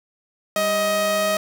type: tone pair together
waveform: sawtooth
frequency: 198.12 / 629 Hz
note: G3 / D#5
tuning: +19 / +19 cents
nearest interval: octave + minor sixth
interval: 2000 cents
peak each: -26 / -15 dBFS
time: 0.56-1.37 s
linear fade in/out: 2 ms
effects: none